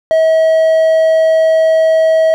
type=tone; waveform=triangle; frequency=642 Hz; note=E5; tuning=46 cents flat; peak=-5 dBFS; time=0.11-2.34 s; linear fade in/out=0 ms; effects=none